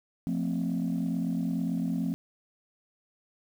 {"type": "chord", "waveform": "sine", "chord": "F major", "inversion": "none", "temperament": "equal with one note detuned", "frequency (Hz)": [174.61, 223.7, 261.6], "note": ["F3", "A3", "C4"], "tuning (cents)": [0, 29, 0], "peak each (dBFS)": [-29, -31, -30], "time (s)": [0.27, 2.14], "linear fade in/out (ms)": 0, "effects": ["tanh soft clip ceiling -22 dBFS", "9-bit"]}